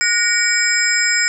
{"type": "tone cluster", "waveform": "sine", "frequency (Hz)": [1455, 1873, 2278, 5130, 7390], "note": ["F#6", "A#6", "C#7", "E8", "A#8"], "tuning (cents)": [-29, 8, 47, -48, -16], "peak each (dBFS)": -20, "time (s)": [0.01, 1.28], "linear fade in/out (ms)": 0, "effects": []}